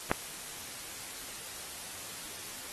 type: click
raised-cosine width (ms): 0.5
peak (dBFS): -10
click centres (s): 0.115
effects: white hiss -43 dBFS RMS until 2.72 s + AAC 32 kbps